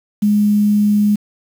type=tone with quantisation; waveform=sine; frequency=207.7 Hz; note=G#3; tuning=in tune; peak=-10 dBFS; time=0.22-1.16 s; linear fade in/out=10 ms; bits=6; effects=none